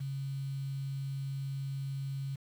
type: tone with quantisation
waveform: sine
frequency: 136.7 Hz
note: C#3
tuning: 24 cents flat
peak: -34 dBFS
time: 0-2.36 s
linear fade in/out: 10 ms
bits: 9
effects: none